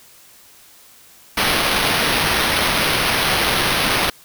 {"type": "noise with sample-and-hold", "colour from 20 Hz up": "white", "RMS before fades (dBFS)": -18, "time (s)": [1.37, 4.1], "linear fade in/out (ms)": 5, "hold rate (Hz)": 7350, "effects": ["white hiss -47 dBFS RMS until 4.24 s"]}